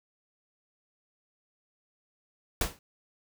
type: noise with exponential decay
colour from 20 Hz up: pink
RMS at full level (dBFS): -24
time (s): 2.61-2.79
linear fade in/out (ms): 2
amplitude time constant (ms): 38
effects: none